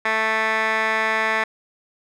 15% pulse tone with band-pass filter, 220 Hz, A3, in tune, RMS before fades -21 dBFS, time 0.05-1.44 s, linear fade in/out 5 ms, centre 1600 Hz, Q 4.9, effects none

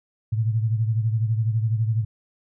sine beating tone pair, 110 / 122 Hz, A2 / B2, 0 / -21 cents, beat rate 12 Hz, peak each -20 / -27 dBFS, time 0.32-2.05 s, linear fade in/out 10 ms, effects none

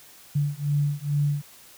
sine beating tone pair, 144 / 146.3 Hz, D3 / D3, -34 / -6 cents, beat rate 2.3 Hz, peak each -25 dBFS, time 0.35-1.42 s, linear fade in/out 10 ms, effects white hiss -50 dBFS RMS until 1.77 s

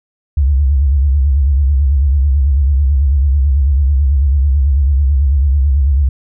sine tone with vibrato, 69.3 Hz, C#2, in tune, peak -8 dBFS, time 0.37-6.09 s, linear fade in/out 5 ms, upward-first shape sine, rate 9.1 Hz, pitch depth 130 cents each way, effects none

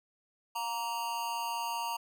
square tone with amplitude modulation, 932.3 Hz, A#5, in tune, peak -30 dBFS, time 0.55-1.97 s, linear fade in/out 10 ms, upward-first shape sine, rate 225 Hz, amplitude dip 75%, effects none

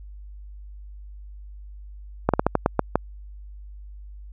slowing click train, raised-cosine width 1 ms, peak -3 dBFS, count 8, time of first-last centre 2.29-2.956 s, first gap 47 ms, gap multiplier 1.23, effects added 50 Hz sine -38 dBFS peak until 4.32 s

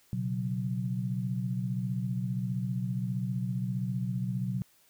sine chord, B suspended second, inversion none, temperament equal, 123.47 / 138.59 / 185 Hz, B2 / C#3 / F#3, 0 / 0 / 0 cents, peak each -32 / -37 / -33 dBFS, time 0.13-4.62 s, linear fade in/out 0 ms, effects white hiss -64 dBFS RMS until 4.89 s

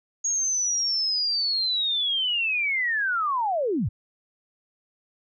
sine linear sweep, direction down, 6645 to 74 Hz, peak -22 dBFS, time 0.24-3.89 s, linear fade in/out 10 ms, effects none

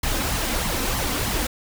pink noise with flanger, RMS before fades -24 dBFS, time 0.03-1.47 s, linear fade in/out 5 ms, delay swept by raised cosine 0.95 to 3.95 ms, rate 3.2 Hz, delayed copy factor +0.6, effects none

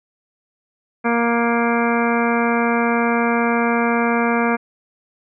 harmonic tone, 234.5 Hz, A#3, 11 cents sharp, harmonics 1 / 2 / 3 / 4 / 5 / 6 / 7 / 9 / 10, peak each -19 / -22 / -24 / -25 / -26 / -27 / -27 / -29 / -29 dBFS, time 1.04-4.57 s, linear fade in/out 20 ms, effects none

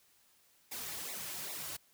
white noise with flanger, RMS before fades -42 dBFS, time 0.71-1.77 s, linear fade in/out 10 ms, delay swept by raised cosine 0.64 to 4.34 ms, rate 2.5 Hz, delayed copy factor -0.8, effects white hiss -68 dBFS RMS until 1.93 s

